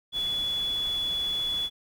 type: tone in noise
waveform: sine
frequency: 3415 Hz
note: G#7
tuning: 48 cents sharp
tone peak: -26 dBFS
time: 0.12-1.7 s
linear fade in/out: 50 ms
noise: pink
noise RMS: -43 dBFS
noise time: 0.12-1.7 s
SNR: +14 dB
effects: none